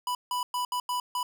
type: tone bursts at uneven times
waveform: square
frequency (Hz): 989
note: B5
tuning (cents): +2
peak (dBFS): -28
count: 6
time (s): 0.07-0.15 / 0.31-0.43 / 0.54-0.65 / 0.72-0.8 / 0.89-1 / 1.15-1.23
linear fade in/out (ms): 2
effects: none